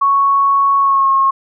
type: tone with pitch glide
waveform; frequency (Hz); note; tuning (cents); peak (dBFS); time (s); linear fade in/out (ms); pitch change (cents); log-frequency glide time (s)
sine; 1108.7 to 1083.4; C#6 to C#6; 0 to -40; -9; 0.01-1.31; 10; -40; 0.79-1.09
effects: none